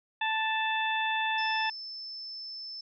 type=harmonic tone; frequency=880 Hz; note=A5; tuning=in tune; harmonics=1 / 2 / 3 / 4; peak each=-30 / -32 / -34 / -36 dBFS; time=0.21-1.7 s; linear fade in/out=5 ms
type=tone; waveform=sine; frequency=5274 Hz; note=E8; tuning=in tune; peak=-38 dBFS; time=1.38-2.81 s; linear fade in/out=5 ms
effects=none